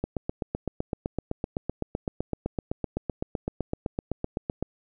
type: click train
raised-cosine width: 2 ms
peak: -14 dBFS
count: 37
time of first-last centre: 0.04-4.626 s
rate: 7.85 Hz
effects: none